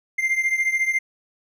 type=beating tone pair; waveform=triangle; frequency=2093 / 2107 Hz; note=C7 / C7; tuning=0 / +12 cents; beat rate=14 Hz; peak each=-19 / -23 dBFS; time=0.18-0.99 s; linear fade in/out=10 ms; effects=none